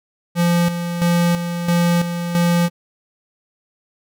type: tone with tremolo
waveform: square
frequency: 172.6 Hz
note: F3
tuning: 20 cents flat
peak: -14 dBFS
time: 0.35-2.7 s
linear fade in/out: 50 ms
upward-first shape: square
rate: 1.5 Hz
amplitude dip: 60%
effects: none